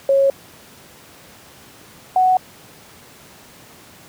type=tone pair in turn; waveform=sine; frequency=548 / 742.5 Hz; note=C#5 / F#5; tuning=-20 / +6 cents; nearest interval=perfect fourth; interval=526 cents; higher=second; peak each=-11 dBFS; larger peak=neither; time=0.09-0.3 / 2.16-2.37 s; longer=neither; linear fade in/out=2 ms; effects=pink hiss -44 dBFS RMS until 4.08 s + high-pass 100 Hz 12 dB/octave